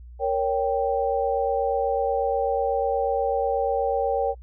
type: chord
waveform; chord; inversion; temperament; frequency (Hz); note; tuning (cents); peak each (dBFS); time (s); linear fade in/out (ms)
sine; G diminished; first; equal; 466.2 / 554.4 / 784; Bb4 / Db5 / G5; 0 / 0 / 0; -25; 0.19-4.35; 50
effects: noise-tail reverb RT60 0.1 s tail -25 dB re dry + added 60 Hz sine -40 dBFS peak until 4.42 s